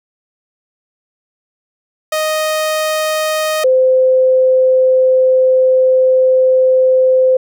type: tone pair in turn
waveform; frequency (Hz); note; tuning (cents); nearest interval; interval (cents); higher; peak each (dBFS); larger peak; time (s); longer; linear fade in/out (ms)
sawtooth / sine; 622.3 / 516.7; D#5 / C5; 0 / -22; minor third; 322; first; -10 / -7; second; 2.12-3.64 / 3.64-7.37; second; 5
effects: none